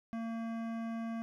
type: tone with hard clipping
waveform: sine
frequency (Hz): 227.9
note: A#3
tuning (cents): -39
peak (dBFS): -38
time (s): 0.13-1.22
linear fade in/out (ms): 0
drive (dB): 15
effects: none